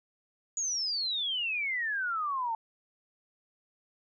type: exponential sweep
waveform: sine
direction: down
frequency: 6840 to 881 Hz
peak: -29 dBFS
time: 0.57-2.55 s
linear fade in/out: 2 ms
effects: none